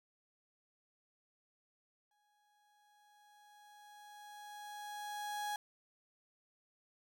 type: tone with exponential growth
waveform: 35% pulse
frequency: 831 Hz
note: G#5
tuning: 1 cent sharp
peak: -35 dBFS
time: 2.11-5.56 s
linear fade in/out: 2 ms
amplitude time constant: 750 ms
effects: none